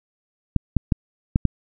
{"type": "clicks", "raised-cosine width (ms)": 5, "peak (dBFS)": -4, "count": 5, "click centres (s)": [0.563, 0.767, 0.922, 1.359, 1.453], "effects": []}